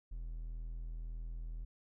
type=tone; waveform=triangle; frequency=40.88 Hz; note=E1; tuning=14 cents flat; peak=-38 dBFS; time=0.11-1.65 s; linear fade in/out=10 ms; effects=none